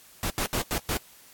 pink noise bursts at uneven times, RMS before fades -28 dBFS, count 5, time 0.23-0.3 / 0.38-0.46 / 0.53-0.62 / 0.71-0.78 / 0.89-0.97 s, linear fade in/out 0 ms, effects white hiss -53 dBFS RMS until 1.33 s + AAC 64 kbps

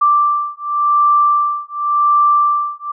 sine beating tone pair, 1174.7 / 1175.6 Hz, D6 / D6, 0 / +1 cents, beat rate 0.9 Hz, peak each -14 dBFS, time 0.01-2.92 s, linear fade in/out 10 ms, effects none

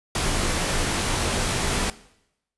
pink noise with comb filter, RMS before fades -24 dBFS, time 0.15-1.9 s, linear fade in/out 2 ms, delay 19 ms, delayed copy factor -0.55, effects noise-tail reverb RT60 0.8 s tail -18 dB re dry + resampled to 24000 Hz

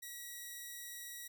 5% pulse tone, 1922 Hz, B6, 48 cents flat, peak -35 dBFS, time 0.02-1.28 s, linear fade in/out 10 ms, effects none

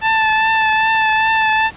20% pulse tone with vibrato, 880 Hz, A5, in tune, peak -7 dBFS, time 0.01-1.71 s, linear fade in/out 50 ms, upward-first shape triangle, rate 2.5 Hz, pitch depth 24 cents each way, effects pink hiss -38 dBFS RMS until 1.76 s + resampled to 8000 Hz

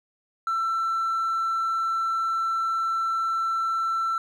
triangle tone, 1339 Hz, E6, 27 cents sharp, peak -20 dBFS, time 0.47-4.18 s, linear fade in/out 2 ms, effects tanh soft clip ceiling -18 dBFS

